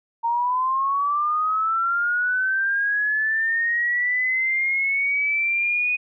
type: linear sweep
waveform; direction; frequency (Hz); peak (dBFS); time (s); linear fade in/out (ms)
sine; up; 920 to 2489; -19; 0.23-5.97; 20
effects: none